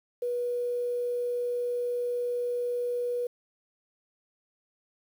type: tone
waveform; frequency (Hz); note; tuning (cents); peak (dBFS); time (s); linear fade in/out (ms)
sine; 486.3; B4; -27; -27; 0.22-3.27; 5
effects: 9-bit